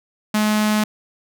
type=tone with notch filter; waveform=sawtooth; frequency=212.9 Hz; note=G#3; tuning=43 cents sharp; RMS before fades=-18 dBFS; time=0.34-0.84 s; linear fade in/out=5 ms; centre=450 Hz; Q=1.6; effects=none